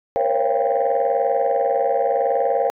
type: tone cluster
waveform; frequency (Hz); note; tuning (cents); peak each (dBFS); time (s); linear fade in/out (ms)
sine; 471.4 / 532 / 552 / 691 / 793; A#4 / C5 / C#5 / F5 / G5; +19 / +29 / -7 / -19 / +20; -22; 0.16-2.7; 0
effects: tanh soft clip ceiling -10 dBFS